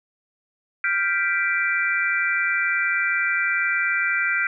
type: chord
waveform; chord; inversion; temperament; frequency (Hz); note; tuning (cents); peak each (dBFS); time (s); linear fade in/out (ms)
sine; G dominant seventh; third; equal; 1396.9 / 1568 / 1975.5 / 2349; F6 / G6 / B6 / D7; 0 / 0 / 0 / 0; -25; 0.84-4.47; 2
effects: none